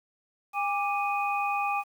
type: tone cluster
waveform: sine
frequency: 811 / 1176 / 2493 Hz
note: G#5 / D6 / D#7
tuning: -41 / +2 / +3 cents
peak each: -28 / -31 / -32 dBFS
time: 0.53-1.84 s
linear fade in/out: 50 ms
effects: 9-bit